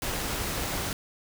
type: noise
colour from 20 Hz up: pink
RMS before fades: -31 dBFS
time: 0.02-0.93 s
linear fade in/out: 2 ms
effects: none